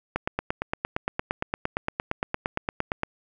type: click train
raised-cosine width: 0.5 ms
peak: -10 dBFS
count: 26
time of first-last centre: 0.16-3.034 s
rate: 8.7 Hz
effects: none